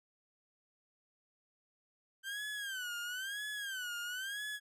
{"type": "tone with vibrato", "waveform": "30% pulse", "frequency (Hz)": 1553, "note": "G6", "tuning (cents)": -17, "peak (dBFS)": -36, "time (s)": [2.23, 4.6], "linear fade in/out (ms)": 50, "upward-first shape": "sine", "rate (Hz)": 1, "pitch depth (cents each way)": 160, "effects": ["resampled to 32000 Hz"]}